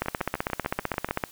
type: two click trains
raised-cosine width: 0.5 ms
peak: -10 / -17 dBFS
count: 20 / 8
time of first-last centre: 0.02-1.238 / 0.06-1.088 s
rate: 15.6 / 6.81 Hz
effects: white hiss -50 dBFS RMS until 1.31 s